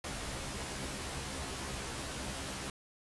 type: noise with comb filter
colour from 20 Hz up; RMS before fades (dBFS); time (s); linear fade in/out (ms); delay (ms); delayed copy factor
pink; -40; 0.04-2.7; 2; 15; +0.9
effects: resampled to 24000 Hz